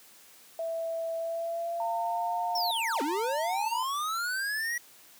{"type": "tone with pitch glide", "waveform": "sine", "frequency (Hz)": [659.3, 706.6], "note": ["E5", "F5"], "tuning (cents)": [0, 20], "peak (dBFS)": -30, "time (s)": [0.59, 2.71], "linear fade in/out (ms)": 2, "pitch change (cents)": 120, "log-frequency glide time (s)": [1.16, 2.39]}
{"type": "tone", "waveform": "sine", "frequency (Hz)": 909, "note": "A#5", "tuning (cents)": -44, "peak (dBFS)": -31, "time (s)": [1.8, 3.83], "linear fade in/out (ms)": 2}
{"type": "linear two-way sweep", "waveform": "square", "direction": "down then up", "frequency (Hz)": [5588, 261.6, 1937], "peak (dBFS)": -30, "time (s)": [2.55, 4.78], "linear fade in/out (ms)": 5, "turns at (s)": 3.02}
{"effects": ["white hiss -55 dBFS RMS until 5.19 s", "high-pass 150 Hz 12 dB/octave"]}